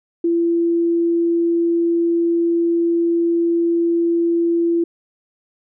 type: tone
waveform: sine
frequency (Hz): 338.4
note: E4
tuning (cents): +45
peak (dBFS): -14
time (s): 0.24-4.84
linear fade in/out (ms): 5
effects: none